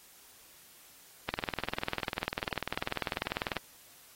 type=click train; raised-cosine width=0.3 ms; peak=-15 dBFS; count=47; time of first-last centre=1.29-3.567 s; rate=20.2 Hz; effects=white hiss -57 dBFS RMS until 4.15 s + AAC 48 kbps